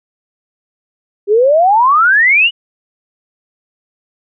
sine exponential sweep, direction up, 392 to 2989 Hz, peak -6 dBFS, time 1.27-2.51 s, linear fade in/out 50 ms, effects none

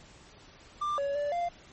triangle tone with pitch steps, 1187 / 562 / 581 / 695 Hz, D6 / C#5 / D5 / F5, +18 / +24 / -19 / -9 cents, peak -26 dBFS, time 0.81-1.49 s, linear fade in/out 10 ms, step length 170 ms, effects pink hiss -54 dBFS RMS until 1.72 s + MP3 32 kbps

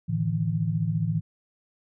sine chord, A suspended fourth, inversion none, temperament equal with one note detuned, 110 / 150.09 / 164.81 Hz, A2 / D3 / E3, 0 / +38 / 0 cents, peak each -28 / -29 / -26 dBFS, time 0.08-1.21 s, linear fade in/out 20 ms, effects none

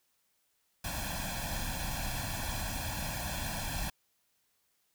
pink noise with comb filter, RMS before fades -36 dBFS, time 0.84-3.9 s, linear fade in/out 5 ms, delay 1.2 ms, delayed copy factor +0.9, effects white hiss -75 dBFS RMS until 4.94 s

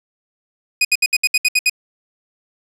sawtooth tone bursts, 2489 Hz, D#7, in tune, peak -8 dBFS, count 9, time 0.81-1.697 s, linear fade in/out 5 ms, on 39 ms, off 67 ms, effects low-pass 12000 Hz 12 dB/octave + 7-bit

